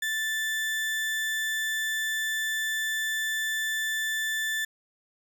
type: tone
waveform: 35% pulse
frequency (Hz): 1760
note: A6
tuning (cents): 0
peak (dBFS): -25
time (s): 0.02-4.65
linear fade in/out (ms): 5
effects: none